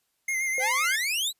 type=tone with vibrato; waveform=square; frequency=2100 Hz; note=C7; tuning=6 cents sharp; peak=-26 dBFS; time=0.28-0.96 s; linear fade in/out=5 ms; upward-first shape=sine; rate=7.9 Hz; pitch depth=41 cents each way
type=tone with exponential decay; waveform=sine; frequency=516 Hz; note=C5; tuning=24 cents flat; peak=-29 dBFS; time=0.58-1.03 s; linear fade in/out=1 ms; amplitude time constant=96 ms
type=exponential sweep; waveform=sawtooth; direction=up; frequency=731 to 4102 Hz; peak=-22 dBFS; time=0.59-1.33 s; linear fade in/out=50 ms
effects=white hiss -74 dBFS RMS until 1.39 s + resampled to 32000 Hz